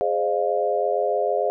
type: chord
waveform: sine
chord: F minor seventh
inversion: first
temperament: equal with one note detuned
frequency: 415.3 / 523.3 / 609.8 / 698.5 Hz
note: Ab4 / C5 / Eb5 / F5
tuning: 0 / 0 / -35 / 0 cents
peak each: -25 dBFS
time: 0.01-1.5 s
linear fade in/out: 0 ms
effects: none